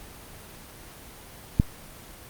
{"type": "click", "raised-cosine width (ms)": 5, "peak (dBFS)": -5, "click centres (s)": 1.599, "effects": ["pink hiss -45 dBFS RMS until 2.29 s", "Opus 24 kbps"]}